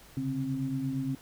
sine tone cluster, 133 / 141.6 / 265.4 Hz, C3 / C#3 / C4, +29 / +37 / +25 cents, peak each -37 / -35 / -31 dBFS, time 0.17-1.15 s, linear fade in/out 2 ms, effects pink hiss -54 dBFS RMS until 1.21 s

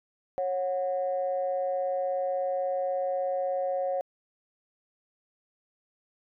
sine tone pair together, 548.4 / 732 Hz, C#5 / F#5, -19 / -19 cents, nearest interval perfect fourth, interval 500 cents, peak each -27 / -31 dBFS, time 0.38-4.01 s, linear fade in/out 0 ms, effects tanh soft clip ceiling -19 dBFS

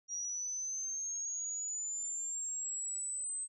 sine linear sweep, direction up, 5710 to 8260 Hz, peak -36 dBFS, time 0.08-3.48 s, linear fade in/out 50 ms, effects none

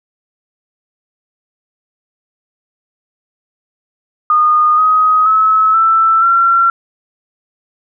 sine tone with pitch steps, 1226 / 1259 / 1292.9 / 1327.7 / 1363.5 Hz, D#6 / D#6 / E6 / E6 / F6, -26 / +20 / -34 / +12 / -42 cents, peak -7 dBFS, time 4.3-6.7 s, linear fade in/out 2 ms, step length 480 ms, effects none

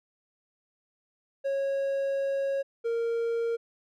triangle tone pair in turn, 549 / 463.5 Hz, C#5 / A#4, -17 / -10 cents, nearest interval minor third, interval 293 cents, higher first, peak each -24 dBFS, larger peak neither, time 1.44-2.63 / 2.84-3.57 s, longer first, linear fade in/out 20 ms, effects none

